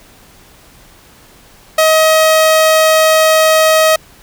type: tone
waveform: sawtooth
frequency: 633 Hz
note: D#5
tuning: 30 cents sharp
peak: -3 dBFS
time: 1.78-3.96 s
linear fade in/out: 5 ms
effects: pink hiss -43 dBFS RMS until 4.22 s